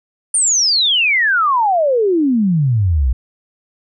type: exponential sweep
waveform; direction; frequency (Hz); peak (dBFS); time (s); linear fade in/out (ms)
sine; down; 9290 to 57.8; -11; 0.34-3.13; 5
effects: none